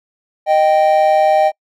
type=tone pair together; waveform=triangle; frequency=620 / 781.2 Hz; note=D#5 / G5; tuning=-6 / -6 cents; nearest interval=major third; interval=400 cents; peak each=-10 dBFS; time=0.46-1.52 s; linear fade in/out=50 ms; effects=noise-tail reverb RT60 0.1 s tail -26 dB re dry